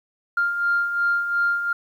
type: beating tone pair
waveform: sine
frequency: 1396.9 / 1399.7 Hz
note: F6 / F6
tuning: 0 / +3 cents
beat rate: 2.8 Hz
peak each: -27 / -19 dBFS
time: 0.37-1.73 s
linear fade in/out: 5 ms
effects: tanh soft clip ceiling -12 dBFS + 9-bit